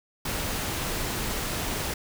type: noise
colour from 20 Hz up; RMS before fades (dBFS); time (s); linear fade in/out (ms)
pink; -30; 0.25-1.94; 5
effects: none